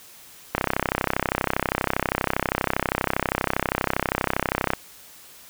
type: click train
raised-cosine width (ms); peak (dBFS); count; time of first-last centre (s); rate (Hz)
0.5; -5; 137; 0.55-4.735; 32.5
effects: white hiss -47 dBFS RMS until 5.49 s